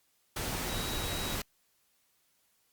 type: tone in noise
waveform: sine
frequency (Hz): 3850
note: B7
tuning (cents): -45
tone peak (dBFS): -41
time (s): 0.69-1.35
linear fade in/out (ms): 5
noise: pink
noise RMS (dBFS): -35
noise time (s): 0.36-1.42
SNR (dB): -9
effects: white hiss -72 dBFS RMS until 2.72 s + Opus 48 kbps